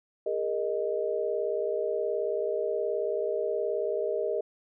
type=chord; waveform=sine; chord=Ab suspended second; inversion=none; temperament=equal with one note detuned; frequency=407.5 / 466.2 / 622.3 Hz; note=Ab4 / Bb4 / Eb5; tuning=-33 / 0 / 0 cents; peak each=-31 dBFS; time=0.26-4.41 s; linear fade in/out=5 ms; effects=none